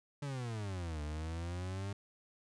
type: exponential two-way sweep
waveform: 40% pulse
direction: down then up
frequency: 146.83 to 73.7 to 101.2 Hz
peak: -37 dBFS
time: 0.22-1.93 s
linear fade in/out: 5 ms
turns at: 1.02 s
effects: resampled to 22050 Hz